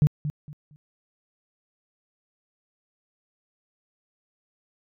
sine tone with echo, 148.7 Hz, D3, 22 cents sharp, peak -13 dBFS, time 0.02-0.07 s, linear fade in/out 0 ms, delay 230 ms, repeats 3, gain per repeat -12 dB, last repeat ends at 0.76 s, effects tanh soft clip ceiling -10 dBFS

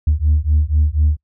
sine beating tone pair, 73.7 / 77.8 Hz, D2 / D#2, +7 / 0 cents, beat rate 4.1 Hz, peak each -14 dBFS, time 0.07-1.17 s, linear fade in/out 5 ms, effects noise-tail reverb RT60 0.1 s tail -26 dB re dry + tanh soft clip ceiling -7 dBFS

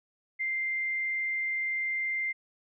sine tone, 2093 Hz, C7, in tune, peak -28 dBFS, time 0.39-2.33 s, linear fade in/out 20 ms, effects none

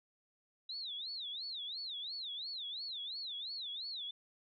sine tone with vibrato, 3845 Hz, B7, 47 cents flat, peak -40 dBFS, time 0.69-4.11 s, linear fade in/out 5 ms, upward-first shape sine, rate 2.9 Hz, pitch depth 250 cents each way, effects none

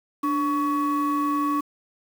sine tone pair together, 293.7 / 1122.1 Hz, D4 / C#6, 0 / +21 cents, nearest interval octave + major seventh, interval 2321 cents, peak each -22 dBFS, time 0.23-1.61 s, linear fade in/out 10 ms, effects tanh soft clip ceiling -17 dBFS + 7-bit

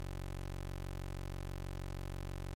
20% pulse tone, 46.25 Hz, F#1, in tune, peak -35 dBFS, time 0-2.54 s, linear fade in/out 0 ms, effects MP3 64 kbps

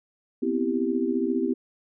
sine chord, C major seventh, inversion third, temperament equal, 246.9 / 261.6 / 329.6 / 392 Hz, B3 / C4 / E4 / G4, 0 / 0 / 0 / 0 cents, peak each -28 dBFS, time 0.42-1.54 s, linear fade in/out 10 ms, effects none

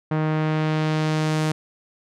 sawtooth tone with low-pass filter sweep, 155.56 Hz, D#3, in tune, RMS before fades -22 dBFS, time 0.11-1.52 s, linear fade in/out 5 ms, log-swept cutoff 1600 to 9500 Hz, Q 0.8, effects none

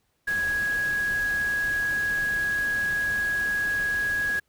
sine tone in noise, 1661.2 Hz, G#6, in tune, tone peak -23 dBFS, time 0.27-4.4 s, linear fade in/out 10 ms, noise pink, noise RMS -39 dBFS, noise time 0.27-4.4 s, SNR +13 dB, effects pink hiss -72 dBFS RMS until 4.48 s

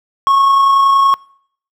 triangle tone with amplitude modulation, 1097 Hz, C#6, 18 cents flat, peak -5 dBFS, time 0.27-1.14 s, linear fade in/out 0 ms, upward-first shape sine, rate 30.6 Hz, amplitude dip 30%, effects noise-tail reverb RT60 0.6 s tail -24 dB re dry

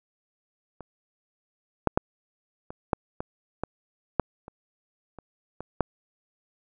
clicks, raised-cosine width 1 ms, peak -26 / -6 / -6 / -24 / -7 / -17 / -14 / -6 / -27 / -28 / -21 / -7 dBFS, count 12, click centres 0.807 / 1.873 / 1.975 / 2.705 / 2.932 / 3.205 / 3.636 / 4.197 / 4.481 / 5.187 / 5.606 / 5.807 s, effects none

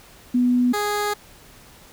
sine / 15% pulse tone pair in turn, 246.9 / 414.4 Hz, B3 / G#4, 0 / -4 cents, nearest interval major sixth, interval 896 cents, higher second, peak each -15 dBFS, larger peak neither, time 0.34-0.73 / 0.73-1.14 s, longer second, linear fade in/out 10 ms, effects pink hiss -48 dBFS RMS until 1.92 s

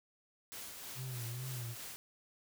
white noise with tremolo, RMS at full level -46 dBFS, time 0.52-1.96 s, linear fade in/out 0 ms, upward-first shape sine, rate 3.2 Hz, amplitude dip 35%
triangle tone with vibrato, 123.47 Hz, B2, in tune, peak -38 dBFS, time 0.95-1.76 s, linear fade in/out 50 ms, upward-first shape sine, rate 2.4 Hz, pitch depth 97 cents each way
effects none

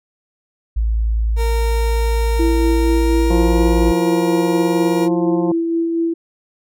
sine tone, 55.2 Hz, A1, 6 cents sharp, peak -14 dBFS, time 0.76-3.92 s, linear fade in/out 10 ms
30% pulse tone with pitch glide, 461.5 to 475 Hz, A#4 to A#4, -17 to +33 cents, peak -19 dBFS, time 1.36-5.09 s, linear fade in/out 50 ms, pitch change +50 cents, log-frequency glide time 2.76-3.62 s
sine tone with tremolo, 332.9 Hz, E4, 17 cents sharp, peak -14 dBFS, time 2.39-6.14 s, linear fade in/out 10 ms, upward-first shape sine, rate 4.2 Hz, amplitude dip 30%
harmonic tone, 176 Hz, F3, 14 cents sharp, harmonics 1 / 2 / 3 / 4 / 5 / 6, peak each -21 / -22 / -26 / -29 / -30 / -35 dBFS, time 3.3-5.52 s, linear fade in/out 5 ms
effects none

